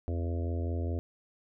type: harmonic tone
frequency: 84.8 Hz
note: E2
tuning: 50 cents sharp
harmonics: 1 / 3 / 4 / 5 / 6 / 7 / 8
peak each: -30 / -40 / -42 / -44 / -46 / -47 / -48 dBFS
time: 0.08-0.99 s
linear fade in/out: 0 ms
effects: none